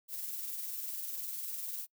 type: noise with tremolo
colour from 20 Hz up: violet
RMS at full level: -38 dBFS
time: 0.08-1.87 s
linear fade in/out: 50 ms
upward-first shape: sine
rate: 20 Hz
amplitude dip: 40%
effects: noise-tail reverb RT60 0.1 s tail -26 dB re dry